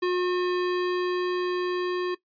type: tone with level ramp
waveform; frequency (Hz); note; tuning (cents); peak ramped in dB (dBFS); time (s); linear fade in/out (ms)
square; 360.1; F#4; -47; -23 to -26; 0.02-2.15; 10
effects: noise-tail reverb RT60 0.1 s tail -18 dB re dry + resampled to 11025 Hz